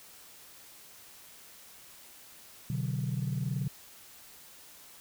sine chord, B minor, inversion none, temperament equal with one note detuned, 126.14 / 146.83 / 185 Hz, B2 / D3 / F#3, +37 / 0 / 0 cents, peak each -32 / -33 / -36 dBFS, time 2.7-3.68 s, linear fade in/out 2 ms, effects tanh soft clip ceiling -23 dBFS + white hiss -53 dBFS RMS until 5 s

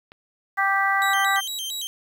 click, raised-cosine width 0.3 ms, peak -28 dBFS, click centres 0.119 s
harmonic tone, 392 Hz, G4, in tune, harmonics 2 / 3 / 4 / 5, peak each -24 / -24 / -24 / -24 dBFS, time 0.57-1.41 s, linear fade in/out 20 ms
sawtooth tone with vibrato, 3492 Hz, A7, 14 cents flat, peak -25 dBFS, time 1.02-1.87 s, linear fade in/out 0 ms, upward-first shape square, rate 4.4 Hz, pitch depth 180 cents each way
effects 8-bit

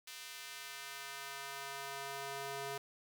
square tone with high-pass filter sweep, 138.59 Hz, C#3, in tune, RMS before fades -45 dBFS, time 0.07-2.78 s, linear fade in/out 5 ms, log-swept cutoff 2700 to 460 Hz, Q 0.82, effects none

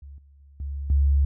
sine tone with level steps, 70.1 Hz, C#2, 20 cents sharp, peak -39 / -50 / -48 / -28 / -16 dBFS, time 0.02-1.25 s, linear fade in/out 5 ms, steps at 0.18 / 0.4 / 0.6 / 0.9 s, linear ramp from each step 2 ms, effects none

